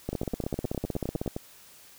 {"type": "two click trains", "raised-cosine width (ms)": 2, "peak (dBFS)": [-16, -18], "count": [20, 13], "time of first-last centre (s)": [[0.09, 1.278], [0.13, 1.365]], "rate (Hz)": [16, 9.72], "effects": ["white hiss -53 dBFS RMS until 1.98 s"]}